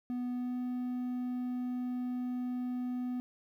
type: tone with pitch glide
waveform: triangle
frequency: 246.9 to 248.8 Hz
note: B3 to B3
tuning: 0 to +13 cents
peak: -31 dBFS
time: 0.1-3.2 s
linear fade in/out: 0 ms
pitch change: +13 cents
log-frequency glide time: 0.32-0.57 s
effects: 12-bit